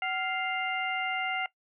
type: harmonic tone with a mistuned harmonic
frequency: 698.5 Hz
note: F5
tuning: in tune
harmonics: 1 / 2 / 3 / 4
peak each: -33 / -36 / -33 / -36 dBFS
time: 0.02-1.46 s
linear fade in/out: 2 ms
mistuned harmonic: 1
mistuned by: +130 cents
effects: noise-tail reverb RT60 0.1 s tail -19 dB re dry